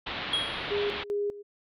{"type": "low-pass noise", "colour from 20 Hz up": "white", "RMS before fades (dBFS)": -35, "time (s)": [0.06, 1.04], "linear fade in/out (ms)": 10, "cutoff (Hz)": 3800, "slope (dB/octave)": 48}
{"type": "tone with exponential decay", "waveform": "triangle", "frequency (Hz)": 3292, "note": "G#7", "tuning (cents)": -16, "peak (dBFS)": -21, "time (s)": [0.33, 0.75], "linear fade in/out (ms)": 5, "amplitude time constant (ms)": 91}
{"type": "tone with tremolo", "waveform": "sine", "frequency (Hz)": 409.1, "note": "G#4", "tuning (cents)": -26, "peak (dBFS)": -26, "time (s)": [0.7, 1.43], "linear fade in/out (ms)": 20, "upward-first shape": "square", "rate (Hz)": 2.5, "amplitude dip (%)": 80}
{"effects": ["resampled to 32000 Hz"]}